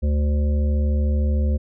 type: harmonic tone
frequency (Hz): 73.42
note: D2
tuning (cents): 0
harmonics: 1 / 3 / 5 / 7 / 8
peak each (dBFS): -17 / -28 / -37 / -34 / -41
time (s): 0.02-1.58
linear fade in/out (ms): 20
effects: none